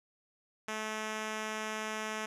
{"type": "tone", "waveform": "5% pulse", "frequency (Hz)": 216.7, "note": "A3", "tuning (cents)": -26, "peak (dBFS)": -24, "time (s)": [0.68, 2.26], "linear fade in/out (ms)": 5, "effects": ["low-pass 9000 Hz 12 dB/octave"]}